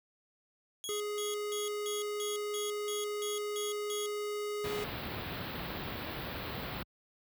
20% pulse tone bursts, 3322 Hz, G#7, in tune, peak -33 dBFS, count 10, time 0.84-4.06 s, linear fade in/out 0 ms, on 160 ms, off 180 ms
square tone, 416.4 Hz, G#4, 5 cents sharp, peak -35 dBFS, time 0.89-4.84 s, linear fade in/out 0 ms
pink band-stop noise, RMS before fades -39 dBFS, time 4.64-6.83 s, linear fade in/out 5 ms, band 4400 to 14000 Hz, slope 48 dB/octave
effects high-pass 60 Hz 12 dB/octave

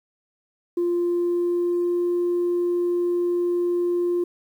sine tone with pitch glide, 348.3 to 350.7 Hz, F4 to F4, -5 to +7 cents, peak -18 dBFS, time 0.77-4.24 s, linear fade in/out 5 ms, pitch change +12 cents, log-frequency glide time 0.97-2.12 s, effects tanh soft clip ceiling -17 dBFS + 9-bit

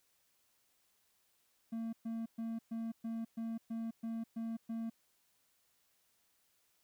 triangle tone bursts, 227.1 Hz, A#3, 45 cents flat, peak -35 dBFS, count 10, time 1.72-4.9 s, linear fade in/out 10 ms, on 210 ms, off 120 ms, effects white hiss -75 dBFS RMS until 6.83 s

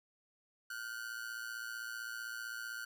45% pulse ring-modulated tone, 1480 Hz, F#6, in tune, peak -38 dBFS, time 0.7-2.85 s, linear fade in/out 5 ms, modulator 57.8 Hz, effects none

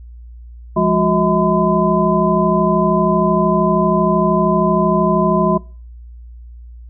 sine tone cluster, 172.7 / 205.6 / 365.8 / 640 / 1015 Hz, F3 / G#3 / F#4 / D#5 / B5, -19 / -17 / -20 / +49 / +47 cents, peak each -18 dBFS, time 0.76-5.58 s, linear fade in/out 10 ms, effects noise-tail reverb RT60 0.4 s tail -22 dB re dry + added 59 Hz sine -33 dBFS peak until 6.89 s

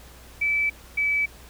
sine tone pair in turn, 2311 / 2298 Hz, D7 / D7, -28 / -38 cents, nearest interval unison, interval 10 cents, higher first, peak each -20 dBFS, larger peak neither, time 0.41-0.7 / 0.97-1.26 s, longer neither, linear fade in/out 10 ms, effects added 60 Hz sine -47 dBFS peak until 1.49 s + pink hiss -49 dBFS RMS until 1.49 s

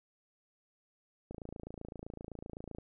click train, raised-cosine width 2 ms, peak -30 dBFS, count 42, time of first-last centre 1.31-2.785 s, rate 27.8 Hz, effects none

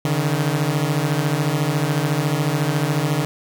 sawtooth beating tone pair, 141.3 / 155.3 Hz, C#3 / D#3, +34 / -3 cents, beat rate 14 Hz, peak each -17 dBFS, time 0.05-3.25 s, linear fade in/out 0 ms, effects none

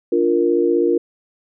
sine chord, Bb major, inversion first, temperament equal, 293.7 / 349.2 / 466.2 Hz, D4 / F4 / Bb4, 0 / 0 / 0 cents, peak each -21 / -16 / -18 dBFS, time 0.12-0.98 s, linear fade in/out 5 ms, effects none

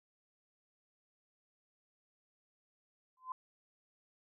sine tone with exponential growth, 1027 Hz, C6, 33 cents flat, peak -34 dBFS, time 3.17-3.32 s, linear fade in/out 2 ms, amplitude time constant 31 ms, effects none

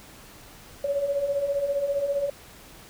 sine beating tone pair, 551 / 566 Hz, C#5 / C#5, -11 / +36 cents, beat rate 15 Hz, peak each -31 / -24 dBFS, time 0.84-2.3 s, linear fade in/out 5 ms, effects pink hiss -48 dBFS RMS until 2.89 s

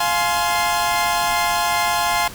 sawtooth chord, F minor, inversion none, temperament equal with one note detuned, 698.5 / 845.6 / 1046.5 Hz, F5 / Ab5 / C6, 0 / +31 / 0 cents, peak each -18 dBFS, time 0-2.28 s, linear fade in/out 5 ms, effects pink hiss -36 dBFS RMS until 2.34 s

